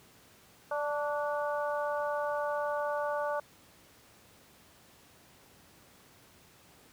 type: harmonic tone with a mistuned harmonic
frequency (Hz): 293.7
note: D4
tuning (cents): 0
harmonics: 2 / 3 / 4 / 5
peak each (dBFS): -32 / -36 / -38 / -40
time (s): 0.71-3.4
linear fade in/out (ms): 5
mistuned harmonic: 4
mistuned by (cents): -31
effects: pink hiss -59 dBFS RMS until 6.92 s + high-pass 80 Hz 12 dB/octave